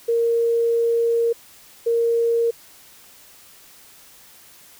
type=tone pair in turn; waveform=sine; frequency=464.9 / 464.9 Hz; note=A#4 / A#4; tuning=-5 / -5 cents; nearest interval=unison; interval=0 cents; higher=neither; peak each=-16 dBFS; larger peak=neither; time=0.08-1.33 / 1.86-2.51 s; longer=first; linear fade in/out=10 ms; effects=white hiss -48 dBFS RMS until 4.79 s